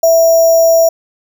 sine tone with sample-and-hold, 659.3 Hz, E5, in tune, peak -5 dBFS, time 0.03-0.89 s, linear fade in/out 5 ms, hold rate 6300 Hz, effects none

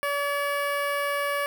15% pulse tone with notch filter, 571 Hz, D5, 49 cents flat, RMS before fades -27 dBFS, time 0.03-1.46 s, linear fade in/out 0 ms, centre 6400 Hz, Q 1, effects 10-bit

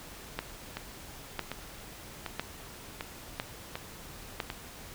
two click trains, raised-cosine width 0.3 ms, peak -15 / -19 dBFS, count 5 / 6, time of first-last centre 0.39-4.402 / 0.77-4.501 s, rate 0.997 / 1.34 Hz, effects pink hiss -47 dBFS RMS until 4.94 s

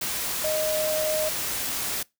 sine tone in noise, 620 Hz, D#5, 6 cents flat, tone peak -24 dBFS, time 0.44-1.29 s, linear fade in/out 5 ms, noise white, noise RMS -29 dBFS, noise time 0.01-2.03 s, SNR +2 dB, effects noise-tail reverb RT60 0.2 s tail -23 dB re dry

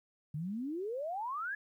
sine exponential sweep, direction up, 142.2 to 1730 Hz, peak -35 dBFS, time 0.34-1.55 s, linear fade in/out 5 ms, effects 12-bit

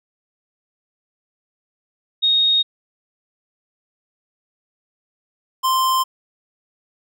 sine / square tone pair in turn, 3729 / 1043.8 Hz, A#7 / C6, 0 / -4 cents, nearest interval octave + minor seventh, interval 2204 cents, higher first, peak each -13 / -16 dBFS, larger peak first, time 2.22-2.63 / 5.63-6.04 s, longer neither, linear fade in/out 20 ms, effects none

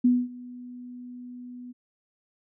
sine tone with ADSR envelope, 246.8 Hz, B3, 1 cent flat, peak -15 dBFS, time 0.04-1.73 s, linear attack 10 ms, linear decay 230 ms, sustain -23 dB, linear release 23 ms, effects none

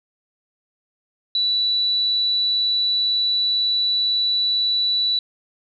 sine tone, 3951 Hz, B7, in tune, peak -17 dBFS, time 1.35-5.19 s, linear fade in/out 2 ms, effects none

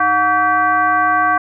sine tone with frequency modulation, 1140 Hz, C#6, 48 cents sharp, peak -11 dBFS, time 0-1.38 s, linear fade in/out 5 ms, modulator 414 Hz, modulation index 1.2, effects none

